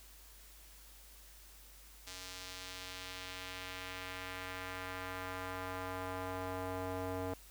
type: tone with band-pass filter sweep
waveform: square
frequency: 92.5 Hz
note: F#2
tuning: in tune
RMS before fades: -43 dBFS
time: 2.07-7.34 s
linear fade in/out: 0 ms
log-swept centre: 5500 to 600 Hz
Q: 0.99
effects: added 50 Hz sine -58 dBFS peak until 7.5 s + white hiss -59 dBFS RMS until 7.5 s